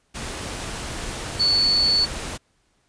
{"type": "tone in noise", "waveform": "sine", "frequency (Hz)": 4450, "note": "C#8", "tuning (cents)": 6, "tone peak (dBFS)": -16, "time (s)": [1.39, 2.06], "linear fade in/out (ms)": 20, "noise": "pink", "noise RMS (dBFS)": -31, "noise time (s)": [0.14, 2.38], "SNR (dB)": 12, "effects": ["pink hiss -66 dBFS RMS until 2.88 s", "resampled to 22050 Hz"]}